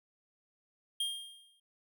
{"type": "tone with exponential decay", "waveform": "square", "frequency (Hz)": 3216, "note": "G7", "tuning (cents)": 44, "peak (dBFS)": -30, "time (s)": [1, 1.6], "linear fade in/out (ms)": 5, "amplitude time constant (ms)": 130, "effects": []}